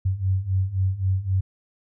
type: beating tone pair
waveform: sine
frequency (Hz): 92.7 / 96.5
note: F#2 / G2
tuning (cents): +4 / -27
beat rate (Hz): 3.8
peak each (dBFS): -25 / -22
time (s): 0.05-1.41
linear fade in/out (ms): 10
effects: none